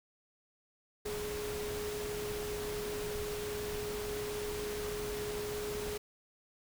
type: tone in noise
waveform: sine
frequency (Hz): 418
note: G#4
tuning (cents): +11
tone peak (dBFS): -37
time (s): 1.05-5.98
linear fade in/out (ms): 10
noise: pink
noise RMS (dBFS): -42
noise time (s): 1.05-5.98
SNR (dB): +2
effects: none